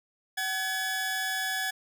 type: tone pair together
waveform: sawtooth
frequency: 757 / 1698.4 Hz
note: F#5 / G#6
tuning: +39 / +38 cents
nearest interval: octave + major second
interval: 1399 cents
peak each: -31 / -26 dBFS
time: 0.37-1.71 s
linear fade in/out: 10 ms
effects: none